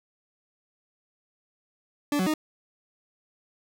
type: tone with pitch steps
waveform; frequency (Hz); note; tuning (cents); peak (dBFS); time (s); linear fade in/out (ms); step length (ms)
40% pulse; 290.7 / 186.4 / 308.8; D4 / F#3 / D#4; -18 / +13 / -13; -22; 2.12-2.339; 2; 73
effects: none